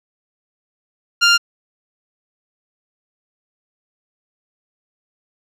15% pulse tone, 1396.9 Hz, F6, in tune, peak -3 dBFS, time 1.21-1.38 s, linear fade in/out 20 ms, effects low-pass 7000 Hz 12 dB/octave

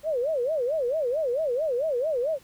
sine tone with vibrato, 554.4 Hz, C#5, in tune, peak -23 dBFS, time 0.03-2.39 s, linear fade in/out 50 ms, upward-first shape sine, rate 4.5 Hz, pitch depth 270 cents each way, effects pink hiss -56 dBFS RMS until 2.43 s

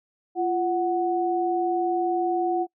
sine tone pair together, 345.4 / 740 Hz, F4 / F#5, -19 / 0 cents, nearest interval octave + minor second, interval 1319 cents, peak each -24 dBFS, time 0.35-2.67 s, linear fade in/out 50 ms, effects noise-tail reverb RT60 0.1 s tail -25 dB re dry

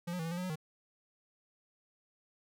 square tone with pitch steps, 172.7 / 180.4 / 162.3 / 165.4 / 174.4 / 181.4 / 184.2 / 155.8 Hz, F3 / F#3 / E3 / E3 / F3 / F#3 / F#3 / D#3, -19 / -44 / -27 / +6 / -2 / -34 / -7 / +3 cents, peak -36 dBFS, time 0.07-0.558 s, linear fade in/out 10 ms, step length 61 ms, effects none

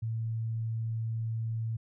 sine tone, 112.9 Hz, A2, 45 cents sharp, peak -30 dBFS, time 0.02-1.77 s, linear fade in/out 10 ms, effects none

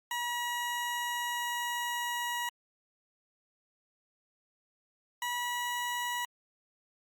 20% pulse tone pair in turn, 961 / 969.9 Hz, B5 / B5, -48 / -32 cents, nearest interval unison, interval 16 cents, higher second, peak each -27 / -27 dBFS, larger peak neither, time 0.11-2.49 / 5.22-6.25 s, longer first, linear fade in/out 2 ms, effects Opus 48 kbps

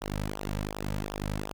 sawtooth tone with flanger, 50.9 Hz, G#1, 34 cents flat, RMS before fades -34 dBFS, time 0.01-1.53 s, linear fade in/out 10 ms, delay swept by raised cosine 0.44 to 2.84 ms, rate 2.7 Hz, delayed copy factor -0.9, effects none

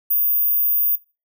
sine tone, 14917 Hz, A#9, in tune, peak -15 dBFS, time 0.1-0.96 s, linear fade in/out 10 ms, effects noise-tail reverb RT60 0.3 s tail -22 dB re dry

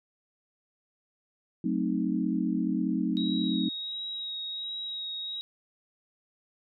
sine chord, F# diminished seventh, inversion none, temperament equal, 185 / 220 / 261.6 / 311.1 Hz, F#3 / A3 / C4 / Eb4, 0 / 0 / 0 / 0 cents, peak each -31 dBFS, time 1.64-3.69 s, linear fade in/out 5 ms
sine tone with vibrato, 3805 Hz, A#7, 35 cents sharp, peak -33 dBFS, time 3.17-5.41 s, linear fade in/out 0 ms, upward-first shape sine, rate 1.4 Hz, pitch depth 17 cents each way
effects none

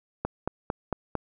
click train, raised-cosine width 1 ms, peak -13 dBFS, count 5, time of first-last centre 0.25-1.153 s, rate 4.43 Hz, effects none

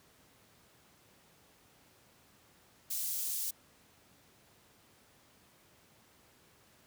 white high-pass noise, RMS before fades -36 dBFS, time 2.9-3.51 s, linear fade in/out 10 ms, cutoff 5900 Hz, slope 12 dB/octave, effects pink hiss -64 dBFS RMS until 6.86 s + high-pass 80 Hz 12 dB/octave

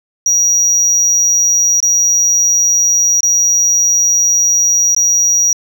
sine tone with dropouts, 5760 Hz, F#8, 47 cents flat, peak -6 dBFS, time 0.26-5.53 s, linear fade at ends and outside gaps 2 ms, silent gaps 1.803-1.827 / 3.206-3.231 / 4.948-4.964 s, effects tanh soft clip ceiling -7 dBFS

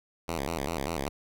5% pulse tone with vibrato, 75.9 Hz, D#2, 42 cents flat, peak -19 dBFS, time 0.28-1.09 s, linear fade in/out 5 ms, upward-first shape square, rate 5.1 Hz, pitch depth 170 cents each way, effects none

